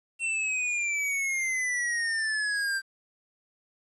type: exponential sweep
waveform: square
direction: down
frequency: 2723 to 1568 Hz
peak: -27 dBFS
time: 0.19-2.82 s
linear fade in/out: 50 ms
effects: resampled to 24000 Hz + 10-bit